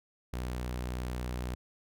sawtooth tone, 61.74 Hz, B1, in tune, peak -30 dBFS, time 0.33-1.55 s, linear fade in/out 5 ms, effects none

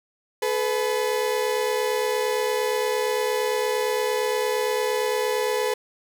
35% pulse tone pair together, 429 / 497.7 Hz, A4 / B4, -44 / +13 cents, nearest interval minor third, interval 257 cents, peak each -23 dBFS, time 0.42-5.74 s, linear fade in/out 5 ms, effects none

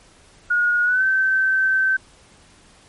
sine tone with pitch glide, 1441 to 1544.4 Hz, F#6 to G6, -46 to -26 cents, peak -15 dBFS, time 0.5-1.97 s, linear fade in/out 10 ms, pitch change +120 cents, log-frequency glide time 0.83-1.04 s, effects pink hiss -51 dBFS RMS until 2.88 s + MP3 48 kbps

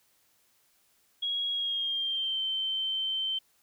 sine tone with pitch glide, 3307 to 3103 Hz, G#7 to G7, -8 to -18 cents, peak -28 dBFS, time 1.22-3.39 s, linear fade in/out 10 ms, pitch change -110 cents, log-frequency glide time 1.52-2.42 s, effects white hiss -68 dBFS RMS until 3.62 s

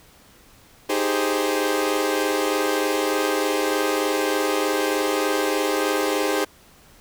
sawtooth chord, Ab major seventh, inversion second, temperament equal, 311.1 / 392 / 415.3 / 523.3 Hz, Eb4 / G4 / Ab4 / C5, 0 / 0 / 0 / 0 cents, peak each -22 dBFS, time 0.89-6.45 s, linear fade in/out 10 ms, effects pink hiss -52 dBFS RMS until 7 s

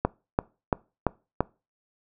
click train, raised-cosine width 1 ms, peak -7 dBFS, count 5, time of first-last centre 0.05-1.406 s, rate 2.95 Hz, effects noise-tail reverb RT60 0.3 s tail -23 dB re dry

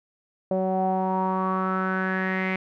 sawtooth tone with low-pass filter sweep, 187.9 Hz, F#3, 27 cents sharp, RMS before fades -25 dBFS, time 0.51-2.56 s, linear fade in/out 2 ms, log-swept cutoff 610 to 2200 Hz, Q 6.6, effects none

